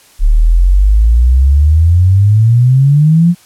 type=exponential sweep; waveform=sine; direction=up; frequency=35.49 to 177.9 Hz; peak=-4 dBFS; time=0.19-3.35 s; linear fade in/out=50 ms; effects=white hiss -44 dBFS RMS until 3.45 s + low-pass 12000 Hz 12 dB/octave